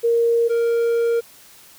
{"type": "tone pair in turn", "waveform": ["sine", "triangle"], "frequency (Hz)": [466.2, 466.2], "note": ["A#4", "A#4"], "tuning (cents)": [0, 0], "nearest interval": "unison", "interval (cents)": 0, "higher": "neither", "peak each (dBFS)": -14, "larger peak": "neither", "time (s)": [[0.03, 0.49], [0.49, 1.21]], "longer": "second", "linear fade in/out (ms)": 20, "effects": ["white hiss -47 dBFS RMS until 1.78 s"]}